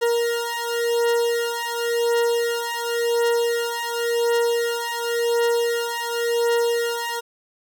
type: beating tone pair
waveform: 40% pulse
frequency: 469.3 / 470.22 Hz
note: A#4 / A#4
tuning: +12 / +15 cents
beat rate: 0.92 Hz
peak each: -22 dBFS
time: 0.01-7.21 s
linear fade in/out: 20 ms
effects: none